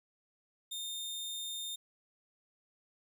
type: tone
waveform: sawtooth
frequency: 3638 Hz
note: A#7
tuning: 43 cents flat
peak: -35 dBFS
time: 0.71-1.76 s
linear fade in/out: 10 ms
effects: none